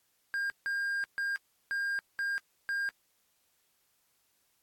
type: tone bursts at uneven times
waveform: triangle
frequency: 1607 Hz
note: G6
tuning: 43 cents sharp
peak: -28 dBFS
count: 6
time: 0.34-0.5 / 0.66-1.04 / 1.18-1.36 / 1.71-1.99 / 2.19-2.38 / 2.69-2.89 s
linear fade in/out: 0 ms
effects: white hiss -73 dBFS RMS until 4.62 s + AAC 64 kbps